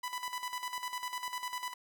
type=tone with tremolo; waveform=sawtooth; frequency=994 Hz; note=B5; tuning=11 cents sharp; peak=-31 dBFS; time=0.03-1.74 s; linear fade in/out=10 ms; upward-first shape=square; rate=10 Hz; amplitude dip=65%; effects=none